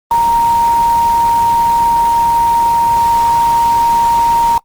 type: tone in noise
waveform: sine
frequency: 932.3 Hz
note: A#5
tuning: in tune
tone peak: -8 dBFS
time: 0.11-4.58 s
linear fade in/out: 2 ms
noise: pink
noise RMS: -26 dBFS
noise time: 0.11-4.58 s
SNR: +15 dB
effects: noise-tail reverb RT60 0.1 s tail -21 dB re dry + Opus 24 kbps